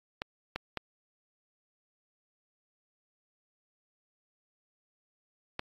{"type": "clicks", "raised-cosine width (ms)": 0.3, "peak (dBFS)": -17, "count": 4, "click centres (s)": [0.219, 0.56, 0.773, 5.594], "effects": ["AAC 32 kbps"]}